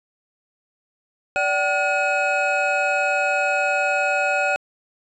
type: tone cluster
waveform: triangle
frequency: 582 / 763 / 1439 / 2543 Hz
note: D5 / G5 / F#6 / D#7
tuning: -16 / -47 / -49 / +37 cents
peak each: -22 dBFS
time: 1.36-4.56 s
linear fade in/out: 0 ms
effects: resampled to 24000 Hz